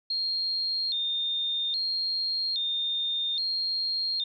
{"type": "tone with vibrato", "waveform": "sine", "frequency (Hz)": 3922, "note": "B7", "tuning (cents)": -13, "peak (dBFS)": -26, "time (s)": [0.1, 4.24], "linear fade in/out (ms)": 5, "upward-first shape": "square", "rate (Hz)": 0.61, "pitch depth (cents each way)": 130, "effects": []}